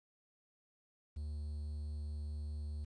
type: tone with quantisation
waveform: triangle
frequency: 74.6 Hz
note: D2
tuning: 28 cents sharp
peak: -37 dBFS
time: 1.16-2.85 s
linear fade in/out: 10 ms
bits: 11
effects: resampled to 22050 Hz